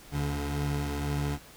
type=tone pair together; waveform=25% pulse; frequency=72.68 / 143.4 Hz; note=D2 / D3; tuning=-17 / -41 cents; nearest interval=octave; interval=1176 cents; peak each=-28 dBFS; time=0.11-1.39 s; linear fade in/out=50 ms; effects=pink hiss -51 dBFS RMS until 1.56 s